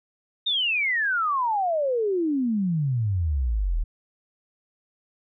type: exponential sweep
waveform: sine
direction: down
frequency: 3729 to 36.71 Hz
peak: -21 dBFS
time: 0.46-3.84 s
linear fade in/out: 10 ms
effects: none